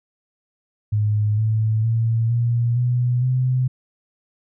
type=tone with pitch steps; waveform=sine; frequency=105.6 / 109.7 / 113.97 / 118.4 / 123 / 127.78 Hz; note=G#2 / A2 / A#2 / A#2 / B2 / C3; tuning=+29 / -5 / -39 / +27 / -7 / -41 cents; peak=-16 dBFS; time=0.92-3.68 s; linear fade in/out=10 ms; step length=460 ms; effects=none